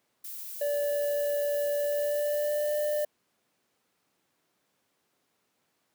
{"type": "noise", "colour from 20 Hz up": "violet", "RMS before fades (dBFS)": -40, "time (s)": [0.24, 3.05], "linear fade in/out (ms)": 5}
{"type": "tone with pitch glide", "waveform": "triangle", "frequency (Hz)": [579, 596], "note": ["D5", "D5"], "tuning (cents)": [-25, 25], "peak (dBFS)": -24, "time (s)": [0.61, 3.05], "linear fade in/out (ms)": 5, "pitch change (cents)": 50, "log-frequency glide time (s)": [1.75, 2.77]}
{"effects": ["pink hiss -74 dBFS RMS until 5.94 s", "high-pass 200 Hz 12 dB/octave"]}